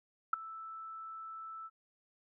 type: tone with ADSR envelope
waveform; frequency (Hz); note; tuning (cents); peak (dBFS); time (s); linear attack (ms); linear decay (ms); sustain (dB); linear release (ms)
sine; 1318.5; E6; 0; -22; 0.33-1.7; 5; 8; -21; 41
effects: none